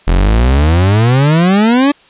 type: exponential sweep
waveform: 40% pulse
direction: up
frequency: 41.37 to 293.7 Hz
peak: -6 dBFS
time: 0.07-1.92 s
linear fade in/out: 10 ms
effects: white hiss -45 dBFS RMS until 2.09 s + resampled to 8000 Hz